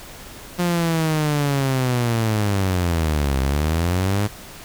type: linear two-way sweep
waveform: sawtooth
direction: down then up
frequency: 178 to 65.41 to 105.3 Hz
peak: -14 dBFS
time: 0.58-4.28 s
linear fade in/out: 20 ms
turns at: 3.4 s
effects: pink hiss -39 dBFS RMS until 4.64 s